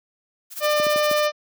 blue noise with tremolo, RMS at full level -30 dBFS, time 0.5-1.28 s, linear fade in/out 50 ms, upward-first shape sine, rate 15 Hz, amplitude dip 85%
harmonic tone, 599 Hz, D5, 34 cents sharp, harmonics 1 / 2 / 3 / 4 / 5 / 6 / 7 / 8 / 9 / 10, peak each -19 / -25 / -29 / -31 / -33 / -35 / -36 / -37 / -38 / -39 dBFS, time 0.6-1.32 s, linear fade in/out 50 ms
clicks, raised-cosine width 3 ms, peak -17 dBFS, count 4, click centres 0.799 / 0.867 / 0.96 / 1.113 s
effects high-pass 200 Hz 12 dB/octave

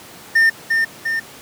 triangle tone with echo, 1810 Hz, A6, 48 cents sharp, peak -8 dBFS, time 0.35-0.5 s, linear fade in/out 10 ms, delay 350 ms, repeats 2, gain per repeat -4 dB, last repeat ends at 1.2 s, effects pink hiss -39 dBFS RMS until 1.41 s + high-pass 150 Hz 12 dB/octave

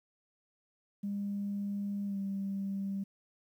sine tone with pitch glide, 201.6 to 196.31 Hz, G3 to G3, +49 to +3 cents, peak -32 dBFS, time 1.03-3.04 s, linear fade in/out 10 ms, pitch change -46 cents, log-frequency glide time 2.06-2.18 s, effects tanh soft clip ceiling -28 dBFS + 11-bit

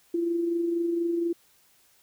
sine tone with amplitude modulation, 340 Hz, F4, 46 cents flat, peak -22 dBFS, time 0.14-1.33 s, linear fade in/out 5 ms, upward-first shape sine, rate 24.2 Hz, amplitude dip 40%, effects white hiss -62 dBFS RMS until 2.02 s

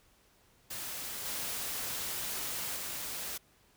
white noise with level steps, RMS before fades -40 / -37 / -39 dBFS, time 0.7-3.38 s, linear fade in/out 10 ms, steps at 1.25 / 2.76 s, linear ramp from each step 5 ms, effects pink hiss -66 dBFS RMS until 3.76 s

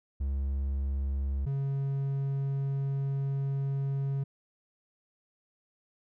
triangle tone pair in turn, 68.5 / 137.59 Hz, C#2 / C#3, -20 / -13 cents, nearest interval octave, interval 1207 cents, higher second, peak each -26 dBFS, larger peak neither, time 0.2-1.46 / 1.46-4.24 s, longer second, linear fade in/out 10 ms, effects none

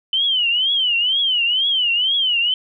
sine tone with vibrato, 3026 Hz, F#7, 38 cents sharp, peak -15 dBFS, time 0.13-2.54 s, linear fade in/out 2 ms, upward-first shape triangle, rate 2.1 Hz, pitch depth 190 cents each way, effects none

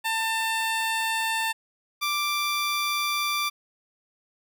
15% pulse tone pair in turn, 895 / 1176.4 Hz, A5 / D6, +29 / +3 cents, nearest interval perfect fourth, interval 474 cents, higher second, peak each -18 dBFS, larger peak neither, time 0.04-1.53 / 2.01-3.5 s, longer neither, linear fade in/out 20 ms, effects none

